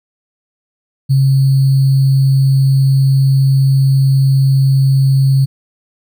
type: tone with sample-and-hold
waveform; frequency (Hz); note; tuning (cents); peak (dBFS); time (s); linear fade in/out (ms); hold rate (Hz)
sine; 135.2; C#3; -43; -7; 1.09-5.46; 20; 4410
effects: none